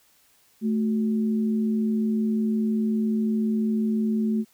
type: tone pair together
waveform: sine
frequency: 218.6 / 370.8 Hz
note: A3 / F#4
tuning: -11 / +4 cents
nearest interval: major sixth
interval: 915 cents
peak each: -21 / -33 dBFS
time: 0.61-4.45 s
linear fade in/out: 50 ms
effects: white hiss -61 dBFS RMS until 4.53 s